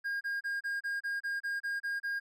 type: tone bursts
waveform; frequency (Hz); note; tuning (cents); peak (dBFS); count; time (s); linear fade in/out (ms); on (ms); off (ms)
triangle; 1620; G#6; -43; -30; 11; 0.04-2.2; 20; 170; 29
effects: none